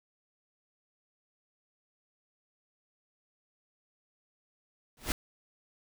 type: noise with exponential growth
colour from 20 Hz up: pink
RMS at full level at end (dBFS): -26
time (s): 4.97-5.12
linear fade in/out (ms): 1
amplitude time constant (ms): 32
effects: none